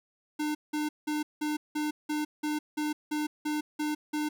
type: tone bursts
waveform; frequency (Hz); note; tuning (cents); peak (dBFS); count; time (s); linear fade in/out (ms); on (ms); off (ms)
square; 301.4; D4; +45; -29; 12; 0.39-4.29; 10; 160; 180
effects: none